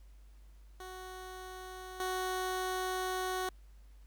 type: tone with level steps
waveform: 15% pulse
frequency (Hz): 371.1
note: F#4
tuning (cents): +5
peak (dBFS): -38 / -27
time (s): 0.8-3.49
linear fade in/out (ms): 2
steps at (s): 2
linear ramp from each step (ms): 2
effects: added 50 Hz sine -53 dBFS peak until 4.06 s + pink hiss -71 dBFS RMS until 4.06 s